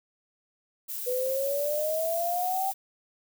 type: noise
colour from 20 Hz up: violet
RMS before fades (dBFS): -35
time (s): 0.88-2.74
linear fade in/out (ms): 20
type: exponential sweep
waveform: sine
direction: up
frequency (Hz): 493.9 to 784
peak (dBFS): -26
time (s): 1.06-2.72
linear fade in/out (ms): 20
effects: none